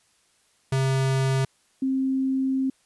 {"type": "tone pair in turn", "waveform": ["square", "sine"], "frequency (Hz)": [133.5, 265.1], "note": ["C3", "C4"], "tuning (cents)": [35, 23], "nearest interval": "octave", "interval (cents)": 1188, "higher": "second", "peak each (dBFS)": -21, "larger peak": "neither", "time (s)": [[0.72, 1.45], [1.82, 2.7]], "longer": "second", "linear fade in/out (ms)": 5, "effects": ["white hiss -64 dBFS RMS until 2.85 s", "resampled to 24000 Hz"]}